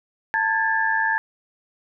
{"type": "tone cluster", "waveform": "sine", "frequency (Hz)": [892, 1638, 1739], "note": ["A5", "G#6", "A6"], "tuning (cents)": [23, -24, -21], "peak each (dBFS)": -23, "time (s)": [0.34, 1.18], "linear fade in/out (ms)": 0, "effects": []}